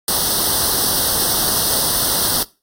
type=noise with comb filter; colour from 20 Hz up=white; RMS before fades=-17 dBFS; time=0.08-2.43 s; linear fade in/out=2 ms; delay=0.21 ms; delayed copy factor=+0.95; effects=noise-tail reverb RT60 0.3 s tail -21 dB re dry + AAC 64 kbps